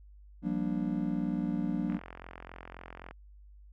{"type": "chord", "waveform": "triangle", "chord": "G minor seventh", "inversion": "third", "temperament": "just", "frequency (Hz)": [176.4, 196, 235.2, 294], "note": ["F3", "G3", "Bb3", "D4"], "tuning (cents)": [18, 0, 16, 2], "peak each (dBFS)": -33, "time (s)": [0.42, 2], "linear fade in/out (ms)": 50}
{"type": "click train", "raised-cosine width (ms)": 0.5, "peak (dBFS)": -29, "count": 54, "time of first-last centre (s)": [1.9, 3.11], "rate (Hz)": 43.8}
{"effects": ["added 50 Hz sine -51 dBFS peak until 3.72 s"]}